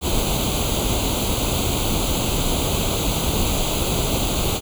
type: noise with comb filter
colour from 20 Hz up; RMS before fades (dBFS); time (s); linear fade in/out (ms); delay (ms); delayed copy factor
pink; -21; 0.01-4.61; 50; 0.28; +0.85
effects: none